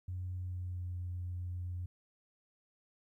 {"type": "tone with pitch glide", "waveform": "sine", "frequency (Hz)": [91, 89.23], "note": ["F#2", "F2"], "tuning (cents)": [-28, 38], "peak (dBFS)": -36, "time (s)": [0.08, 1.86], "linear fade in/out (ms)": 5, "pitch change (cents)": -34, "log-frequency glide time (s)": [0.37, 0.93], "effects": ["tanh soft clip ceiling -32 dBFS", "13-bit"]}